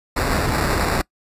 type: noise with sample-and-hold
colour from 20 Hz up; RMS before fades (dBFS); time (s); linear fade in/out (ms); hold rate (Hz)
pink; -20; 0.16-1.02; 10; 3150
effects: noise-tail reverb RT60 0.1 s tail -23 dB re dry + resampled to 32000 Hz